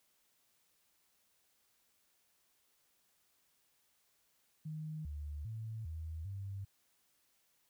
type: tone with pitch steps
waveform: sine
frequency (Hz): 155.4 / 73.7 / 111 / 80.1 / 98.2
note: D#3 / D2 / A2 / E2 / G2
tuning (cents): -2 / +7 / +16 / -49 / +4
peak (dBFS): -40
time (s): 4.65-6.65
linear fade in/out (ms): 10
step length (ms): 400
effects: white hiss -75 dBFS RMS until 7.69 s